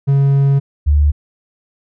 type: tone pair in turn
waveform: triangle / sine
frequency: 138.7 / 73.47 Hz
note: C#3 / D2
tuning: +1 / +1 cents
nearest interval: major seventh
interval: 1100 cents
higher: first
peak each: -7 / -8 dBFS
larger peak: first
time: 0.07-0.6 / 0.86-1.12 s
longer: first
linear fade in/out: 20 ms
effects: none